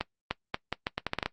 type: accelerating click train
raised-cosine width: 0.3 ms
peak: -12 dBFS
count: 11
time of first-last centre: 0.01-1.26 s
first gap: 300 ms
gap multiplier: 0.78
effects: noise-tail reverb RT60 0.1 s tail -20 dB re dry + Opus 32 kbps